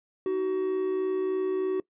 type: tone pair together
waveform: triangle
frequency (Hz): 312.9 / 376.1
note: D#4 / F#4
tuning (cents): +10 / +28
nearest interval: minor third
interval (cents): 318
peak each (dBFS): -33 / -23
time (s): 0.26-1.8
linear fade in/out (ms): 2
effects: noise-tail reverb RT60 0.1 s tail -21 dB re dry + resampled to 8000 Hz